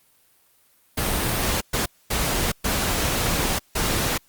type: noise bursts at uneven times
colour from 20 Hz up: pink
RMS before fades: -23 dBFS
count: 5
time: 0.97-1.61 / 1.73-1.86 / 2.1-2.52 / 2.64-3.59 / 3.75-4.18 s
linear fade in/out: 10 ms
effects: white hiss -60 dBFS RMS until 4.28 s + Opus 32 kbps